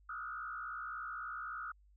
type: tone with frequency modulation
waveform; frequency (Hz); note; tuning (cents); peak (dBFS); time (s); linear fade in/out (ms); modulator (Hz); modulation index
sine; 1344; E6; +33; -40; 0.09-1.72; 5; 61.8; 2
effects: added 50 Hz sine -62 dBFS peak until 1.96 s